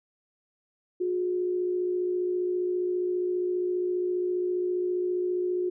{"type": "tone pair together", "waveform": "sine", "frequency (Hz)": [360.4, 415.3], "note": ["F#4", "G#4"], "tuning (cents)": [-45, 0], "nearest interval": "major second", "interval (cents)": 245, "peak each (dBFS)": [-25, -37], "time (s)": [1, 5.7], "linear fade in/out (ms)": 10, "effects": []}